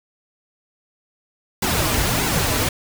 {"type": "noise with flanger", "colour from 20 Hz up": "pink", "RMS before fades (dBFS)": -20, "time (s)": [1.62, 2.69], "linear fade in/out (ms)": 5, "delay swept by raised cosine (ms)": [1.6, 5.6], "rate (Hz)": 1.6, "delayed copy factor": -0.7, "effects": []}